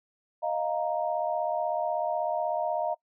sine chord, Eb suspended second, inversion none, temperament equal, 622.3 / 698.5 / 932.3 Hz, Eb5 / F5 / Bb5, 0 / 0 / 0 cents, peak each -30 / -30 / -33 dBFS, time 0.42-2.95 s, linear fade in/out 20 ms, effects noise-tail reverb RT60 0.1 s tail -22 dB re dry

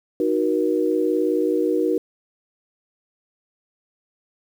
sine chord, D# minor, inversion none, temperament equal with one note detuned, 311.1 / 370 / 475.4 Hz, D#4 / F#4 / A#4, 0 / 0 / +34 cents, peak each -22 dBFS, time 0.2-1.98 s, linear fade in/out 2 ms, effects 8-bit

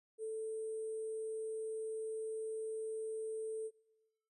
sine tone with sample-and-hold, 440.2 Hz, A4, 1 cent sharp, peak -38 dBFS, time 0.18-3.71 s, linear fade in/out 50 ms, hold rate 8820 Hz, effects noise-tail reverb RT60 1.0 s tail -22 dB re dry + resampled to 32000 Hz

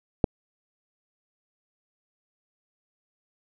click, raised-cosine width 2 ms, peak -5 dBFS, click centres 0.242 s, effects none

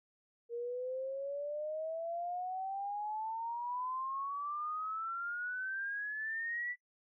sine exponential sweep, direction up, 466.2 to 1975.5 Hz, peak -36 dBFS, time 0.49-6.76 s, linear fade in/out 50 ms, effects noise-tail reverb RT60 0.1 s tail -21 dB re dry

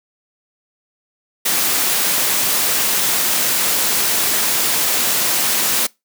white noise, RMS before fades -17 dBFS, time 1.45-5.87 s, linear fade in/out 10 ms, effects noise-tail reverb RT60 0.2 s tail -23 dB re dry + high-pass 150 Hz 12 dB/octave

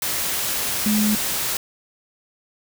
sine tone in noise, 211.7 Hz, G#3, 33 cents sharp, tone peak -17 dBFS, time 0.86-1.15 s, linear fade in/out 2 ms, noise white, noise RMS -24 dBFS, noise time 0.02-1.57 s, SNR +4 dB, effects none

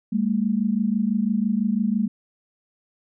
sine tone pair together, 200.5 / 226.5 Hz, G3 / A#3, +39 / -50 cents, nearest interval major second, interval 211 cents, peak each -22 dBFS, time 0.12-2.08 s, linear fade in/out 10 ms, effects none

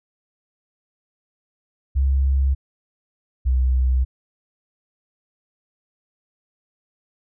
sine tone pair in turn, 67.6 / 63.81 Hz, C#2 / C2, -43 / -43 cents, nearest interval minor second, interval 100 cents, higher first, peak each -15 dBFS, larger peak neither, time 1.95-2.55 / 3.45-4.05 s, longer neither, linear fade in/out 20 ms, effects none

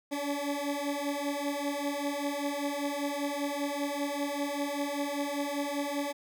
20% pulse beating tone pair, 282.7 / 287.8 Hz, C#4 / D4, +34 / -35 cents, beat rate 5.1 Hz, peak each -30 / -28 dBFS, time 0.11-6.13 s, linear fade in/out 20 ms, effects none

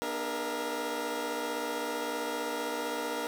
20% pulse tone cluster, 243.4 / 299.6 / 409.9 / 471.3 / 672 Hz, B3 / D4 / G#4 / A#4 / E5, -25 / +35 / -23 / +19 / +33 cents, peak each -38 / -33 / -38 / -30 / -37 dBFS, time 0.02-3.27 s, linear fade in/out 0 ms, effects none

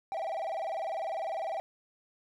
triangle tone with vibrato, 713 Hz, F5, 36 cents sharp, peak -30 dBFS, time 0.12-1.6 s, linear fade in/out 0 ms, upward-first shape square, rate 20 Hz, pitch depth 160 cents each way, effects none

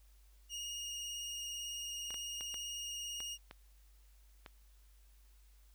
25% pulse tone with vibrato, 2856 Hz, F7, 38 cents sharp, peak -37 dBFS, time 0.49-3.38 s, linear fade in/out 50 ms, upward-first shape triangle, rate 18 Hz, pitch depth 23 cents each way
clicks, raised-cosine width 0.3 ms, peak -32 dBFS, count 7, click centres 2.106 / 2.143 / 2.409 / 2.543 / 3.204 / 3.511 / 4.462 s
effects added 50 Hz sine -60 dBFS peak until 5.74 s + white hiss -72 dBFS RMS until 5.74 s

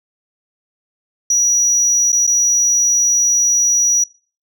sine tone with dropouts, 5820 Hz, F#8, 29 cents flat, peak -8 dBFS, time 1.3-4.04 s, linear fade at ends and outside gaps 5 ms, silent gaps 2.121-2.127 / 2.268-2.274 s, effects noise-tail reverb RT60 0.4 s tail -25 dB re dry + tanh soft clip ceiling -10 dBFS

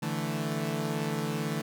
sawtooth chord, D suspended second, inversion none, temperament equal, 146.83 / 164.81 / 220 Hz, D3 / E3 / A3, 0 / 0 / 0 cents, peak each -30 dBFS, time 0.02-1.62 s, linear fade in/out 10 ms, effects none

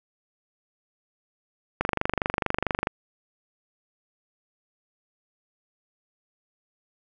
click train, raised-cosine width 0.5 ms, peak -8 dBFS, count 27, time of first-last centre 1.81-2.871 s, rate 24.5 Hz, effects none

